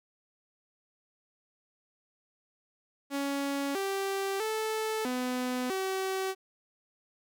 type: tone with pitch steps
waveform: sawtooth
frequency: 279.6 / 390.8 / 437.4 / 251.3 / 381.3 Hz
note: C#4 / G4 / A4 / B3 / G4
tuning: +15 / -5 / -10 / +30 / -48 cents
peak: -26 dBFS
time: 3.1-6.35 s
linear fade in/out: 50 ms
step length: 650 ms
effects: none